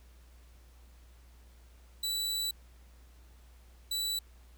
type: tone bursts at uneven times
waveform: sawtooth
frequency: 3951 Hz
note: B7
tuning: in tune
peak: -28 dBFS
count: 2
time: 2.03-2.51 / 3.91-4.19 s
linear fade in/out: 5 ms
effects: added 60 Hz sine -54 dBFS peak until 4.57 s + pink hiss -65 dBFS RMS until 4.57 s